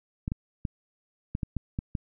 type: clicks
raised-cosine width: 5 ms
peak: -17 dBFS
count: 8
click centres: 0.279 / 0.319 / 0.652 / 1.351 / 1.432 / 1.567 / 1.789 / 1.952 s
effects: none